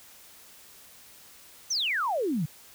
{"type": "exponential sweep", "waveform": "sine", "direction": "down", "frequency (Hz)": [6430, 138.59], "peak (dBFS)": -25, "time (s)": [1.7, 2.46], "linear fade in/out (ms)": 10, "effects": ["white hiss -52 dBFS RMS until 2.74 s"]}